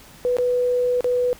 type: tone with dropouts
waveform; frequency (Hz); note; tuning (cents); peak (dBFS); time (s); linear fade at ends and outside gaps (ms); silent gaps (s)
sine; 493.9; B4; 0; -17; 0.25-1.33; 0; 0.368-0.385 / 1.007-1.044
effects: pink hiss -46 dBFS RMS until 1.39 s